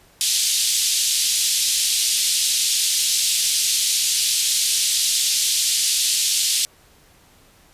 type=band-pass noise; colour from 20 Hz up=pink; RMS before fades=-20 dBFS; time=0.21-6.65 s; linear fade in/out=0 ms; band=3400 to 11000 Hz; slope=24 dB/octave; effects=pink hiss -53 dBFS RMS until 7.73 s + resampled to 32000 Hz